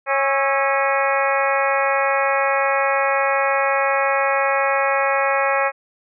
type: harmonic tone with a mistuned harmonic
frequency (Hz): 274.4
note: C#4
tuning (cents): -17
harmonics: 2 / 3 / 4 / 5 / 6 / 7 / 8 / 9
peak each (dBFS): -21 / -23 / -24 / -25 / -26 / -26 / -27 / -28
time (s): 0.06-5.72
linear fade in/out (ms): 50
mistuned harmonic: 5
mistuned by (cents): -63
effects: none